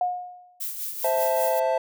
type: tone with exponential decay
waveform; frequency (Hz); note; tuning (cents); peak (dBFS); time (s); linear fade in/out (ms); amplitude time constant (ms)
sine; 720; F#5; -47; -19; 0.01-0.61; 2; 130
type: noise with tremolo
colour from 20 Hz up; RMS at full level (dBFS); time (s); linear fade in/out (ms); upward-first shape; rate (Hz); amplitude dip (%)
violet; -30; 0.6-1.6; 10; sine; 5.1; 50
type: chord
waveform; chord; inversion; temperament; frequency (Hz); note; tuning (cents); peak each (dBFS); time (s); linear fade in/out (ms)
triangle; A minor; first; equal; 523.3 / 659.3 / 880; C5 / E5 / A5; 0 / 0 / 0; -23 / -22 / -25; 1.04-1.78; 5
effects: none